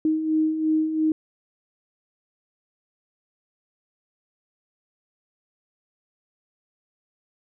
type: beating tone pair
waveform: sine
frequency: 311.1 / 314 Hz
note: D#4 / D#4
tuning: 0 / +16 cents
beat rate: 2.9 Hz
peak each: -28 / -20 dBFS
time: 0.05-1.12 s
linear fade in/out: 2 ms
effects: none